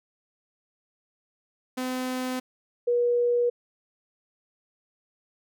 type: tone pair in turn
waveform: sawtooth / sine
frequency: 255.2 / 481.8 Hz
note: C4 / B4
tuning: -43 / -43 cents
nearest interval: major seventh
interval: 1100 cents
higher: second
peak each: -24 / -20 dBFS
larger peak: second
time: 1.77-2.4 / 2.87-3.5 s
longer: neither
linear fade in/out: 10 ms
effects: none